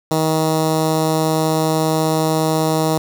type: tone with notch filter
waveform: 10% pulse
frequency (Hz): 158.2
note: D#3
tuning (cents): +29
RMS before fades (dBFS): -17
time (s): 0.11-2.98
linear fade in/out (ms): 2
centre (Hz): 2300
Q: 1.1
effects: none